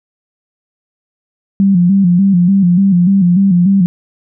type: tone with vibrato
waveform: sine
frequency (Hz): 185.7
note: F#3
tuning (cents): +7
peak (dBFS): -6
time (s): 1.6-3.86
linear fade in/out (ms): 0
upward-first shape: square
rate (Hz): 3.4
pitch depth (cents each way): 96
effects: none